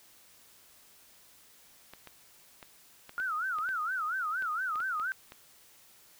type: clicks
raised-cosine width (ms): 0.3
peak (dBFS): -30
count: 12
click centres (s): 1.936 / 2.073 / 2.628 / 3.094 / 3.2 / 3.586 / 3.69 / 4.423 / 4.757 / 4.803 / 4.998 / 5.321
type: tone with vibrato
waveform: sine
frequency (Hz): 1380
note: F6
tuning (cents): -21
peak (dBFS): -30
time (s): 3.18-5.12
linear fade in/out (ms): 0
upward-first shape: sine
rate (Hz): 4.3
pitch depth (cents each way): 210
effects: white hiss -59 dBFS RMS until 6.19 s